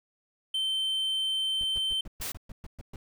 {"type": "tone", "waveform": "triangle", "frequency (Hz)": 3100, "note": "G7", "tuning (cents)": -20, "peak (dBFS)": -25, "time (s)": [0.54, 2.01], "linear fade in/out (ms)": 5}
{"type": "noise bursts", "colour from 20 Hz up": "brown", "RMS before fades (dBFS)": -40, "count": 10, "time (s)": [1.61, 2.96], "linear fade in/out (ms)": 2, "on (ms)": 27, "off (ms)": 120}
{"type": "noise", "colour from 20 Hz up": "white", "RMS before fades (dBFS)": -35, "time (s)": [2.21, 2.32], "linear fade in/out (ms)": 5}
{"effects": []}